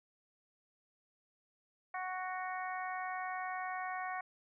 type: harmonic tone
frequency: 370 Hz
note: F#4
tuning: in tune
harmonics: 2 / 3 / 4 / 5 / 6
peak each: -40 / -43 / -47 / -45 / -49 dBFS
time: 1.94-4.21 s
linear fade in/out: 5 ms
effects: none